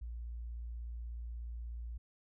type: tone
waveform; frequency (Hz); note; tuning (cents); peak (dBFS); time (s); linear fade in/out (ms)
sine; 58.27; A#1; 0; -40; 0.01-1.98; 10
effects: none